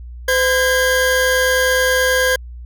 40% pulse tone pair together, 510.9 / 1622 Hz, C5 / G#6, -41 / -41 cents, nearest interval octave + minor sixth, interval 2000 cents, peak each -15 dBFS, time 0.28-2.36 s, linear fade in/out 5 ms, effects added 60 Hz sine -30 dBFS peak until 2.65 s

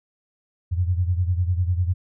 sine beating tone pair, 87.31 / 97.31 Hz, F2 / G2, 0 / -12 cents, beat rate 10 Hz, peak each -20 / -25 dBFS, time 0.71-1.94 s, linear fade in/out 20 ms, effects none

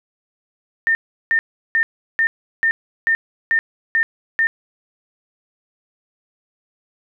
sine tone bursts, 1813 Hz, A#6, 49 cents flat, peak -13 dBFS, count 9, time 0.87-4.47 s, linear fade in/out 0 ms, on 80 ms, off 360 ms, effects none

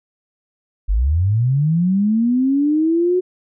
sine linear sweep, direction up, 43.24 to 370 Hz, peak -13 dBFS, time 0.88-3.21 s, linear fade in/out 20 ms, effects none

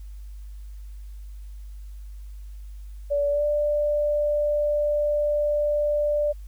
sine tone with pitch glide, 575 to 590.8 Hz, D5 to D5, -37 to +10 cents, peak -20 dBFS, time 3.1-6.33 s, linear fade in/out 20 ms, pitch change +47 cents, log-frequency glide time 3.3-3.44 s, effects added 50 Hz sine -36 dBFS peak until 6.47 s + white hiss -62 dBFS RMS until 6.47 s

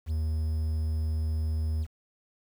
triangle tone, 78.6 Hz, D#2, 18 cents sharp, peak -24 dBFS, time 0.06-1.87 s, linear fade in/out 50 ms, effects 9-bit

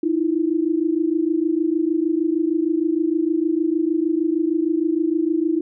sine tone pair together, 311.1 / 337.6 Hz, D#4 / E4, 0 / +41 cents, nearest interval minor second, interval 141 cents, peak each -20 dBFS, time 0.03-5.61 s, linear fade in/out 5 ms, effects none

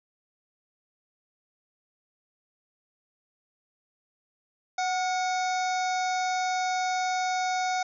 harmonic tone with a mistuned harmonic, 740 Hz, F#5, in tune, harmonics 1 / 2 / 3 / 5 / 6 / 7 / 8 / 9, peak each -26 / -35 / -36 / -41 / -45 / -42 / -42 / -44 dBFS, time 4.78-7.83 s, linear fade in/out 5 ms, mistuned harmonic 2, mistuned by -49 cents, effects none

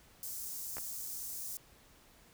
white high-pass noise, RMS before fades -42 dBFS, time 0.23-1.57 s, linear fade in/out 0 ms, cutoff 5700 Hz, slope 24 dB/octave
clicks, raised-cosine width 0.5 ms, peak -28 dBFS, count 2, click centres 0.769 / 0.783 s
effects pink hiss -62 dBFS RMS until 2.33 s

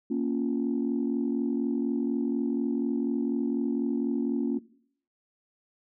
sine chord, Bb minor, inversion none, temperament equal, 233.1 / 277.2 / 349.2 Hz, Bb3 / Db4 / F4, 0 / 0 / 0 cents, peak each -28 / -28 / -32 dBFS, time 0.1-4.59 s, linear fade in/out 10 ms, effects noise-tail reverb RT60 0.6 s tail -19 dB re dry + tanh soft clip ceiling -18 dBFS

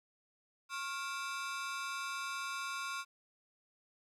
sawtooth ring-modulated tone, 1244.5 Hz, D#6, in tune, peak -31 dBFS, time 0.69-3.05 s, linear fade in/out 50 ms, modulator 155 Hz, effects low-pass 9000 Hz 12 dB/octave + 12-bit

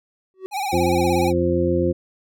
triangle tone with exponential growth, 377.5 Hz, F#4, 35 cents sharp, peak -22 dBFS, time 0.34-0.46 s, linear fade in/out 0 ms, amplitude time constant 25 ms
square tone with vibrato, 798 Hz, G5, 31 cents sharp, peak -23 dBFS, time 0.51-1.33 s, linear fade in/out 50 ms, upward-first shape sine, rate 17 Hz, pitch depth 94 cents each way
harmonic tone, 87.31 Hz, F2, in tune, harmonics 1 / 2 / 3 / 4 / 6, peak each -25 / -25 / -26 / -20 / -23 dBFS, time 0.72-1.93 s, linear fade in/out 20 ms
effects none

